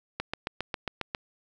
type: click train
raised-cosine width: 0.3 ms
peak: -14 dBFS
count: 8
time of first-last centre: 0.2-1.149 s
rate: 7.38 Hz
effects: none